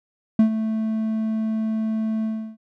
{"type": "tone with ADSR envelope", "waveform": "triangle", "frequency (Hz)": 220, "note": "A3", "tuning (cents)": 0, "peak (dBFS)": -8, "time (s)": [0.39, 2.57], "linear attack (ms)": 4, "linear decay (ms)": 97, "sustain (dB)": -11, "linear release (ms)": 330, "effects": []}